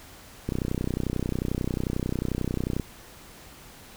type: click train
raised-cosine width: 3 ms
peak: -14 dBFS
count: 73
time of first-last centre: 0.49-2.798 s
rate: 31.2 Hz
effects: pink hiss -48 dBFS RMS until 3.96 s